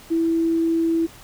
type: tone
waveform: sine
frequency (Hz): 329.6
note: E4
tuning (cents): 0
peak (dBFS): -17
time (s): 0.1-1.07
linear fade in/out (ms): 20
effects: pink hiss -45 dBFS RMS until 1.23 s